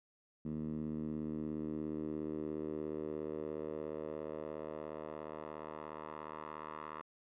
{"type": "tone with band-pass filter sweep", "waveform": "10% pulse", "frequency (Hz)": 77, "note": "D#2", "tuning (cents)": -17, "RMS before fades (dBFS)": -42, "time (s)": [0.45, 7.02], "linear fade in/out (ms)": 5, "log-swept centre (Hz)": [210, 1100], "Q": 2.2, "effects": ["resampled to 8000 Hz"]}